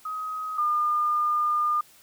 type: tone pair in turn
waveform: sine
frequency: 1261 / 1209.6 Hz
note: D#6 / D#6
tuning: +23 / -49 cents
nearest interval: minor second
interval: 72 cents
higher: first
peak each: -29 / -21 dBFS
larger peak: second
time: 0.05-0.58 / 0.58-1.81 s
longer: second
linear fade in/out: 5 ms
effects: white hiss -55 dBFS RMS until 2.02 s